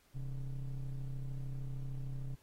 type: ring-modulated tone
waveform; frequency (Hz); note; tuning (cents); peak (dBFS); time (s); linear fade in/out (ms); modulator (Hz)
triangle; 74.1; D2; +16; -32; 0.14-2.36; 20; 57.5
effects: pink hiss -69 dBFS RMS until 2.42 s + AAC 48 kbps